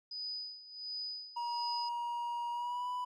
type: tone with tremolo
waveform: sine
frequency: 4978 Hz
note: D#8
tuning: in tune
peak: -37 dBFS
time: 0.11-1.89 s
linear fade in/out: 5 ms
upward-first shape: sine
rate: 1.4 Hz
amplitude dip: 80%
type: tone with pitch glide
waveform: triangle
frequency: 951 to 990.8 Hz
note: A#5 to B5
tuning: +34 to +5 cents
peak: -33 dBFS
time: 1.36-3.05 s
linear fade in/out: 10 ms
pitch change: +71 cents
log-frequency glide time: 2.51-2.89 s
effects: none